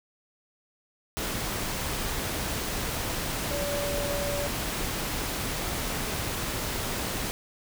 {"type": "tone in noise", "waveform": "sine", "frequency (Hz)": 574, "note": "D5", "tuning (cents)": -40, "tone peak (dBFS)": -30, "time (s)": [3.51, 4.47], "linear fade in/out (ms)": 0, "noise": "pink", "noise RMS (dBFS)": -31, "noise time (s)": [1.17, 7.31], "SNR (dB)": -2, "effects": []}